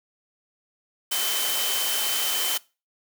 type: tone in noise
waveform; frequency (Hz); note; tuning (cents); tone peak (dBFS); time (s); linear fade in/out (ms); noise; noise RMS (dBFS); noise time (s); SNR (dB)
sine; 3071; G7; -36; -29; 1.11-2.58; 10; white; -26; 1.11-2.58; -6
effects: noise-tail reverb RT60 0.3 s tail -22 dB re dry + high-pass 400 Hz 12 dB/octave